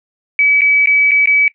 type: tone with dropouts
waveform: sine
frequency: 2286 Hz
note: D7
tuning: 47 cents flat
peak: -8 dBFS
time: 0.39-1.48 s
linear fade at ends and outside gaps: 1 ms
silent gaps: 0.609-0.617 / 0.859-0.872 / 1.11-1.116 / 1.258-1.273 s
effects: noise-tail reverb RT60 0.1 s tail -19 dB re dry